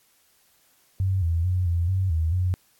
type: tone with pitch steps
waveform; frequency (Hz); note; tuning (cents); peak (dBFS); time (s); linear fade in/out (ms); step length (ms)
sine; 95.2 / 83.5 / 91.3 / 85.4 / 94.6 / 80.5 / 91.2; F#2 / E2 / F#2 / F2 / F#2 / E2 / F#2; +50 / +23 / -23 / -38 / +39 / -41 / -24; -20; 1-2.54; 0; 220
effects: white hiss -62 dBFS RMS until 2.79 s + AAC 64 kbps